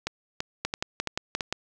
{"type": "two click trains", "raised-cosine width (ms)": 0.2, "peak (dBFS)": [-11, -10], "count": [5, 6], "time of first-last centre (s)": [[0.07, 1.408], [0.65, 1.526]], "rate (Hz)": [2.99, 5.71], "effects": []}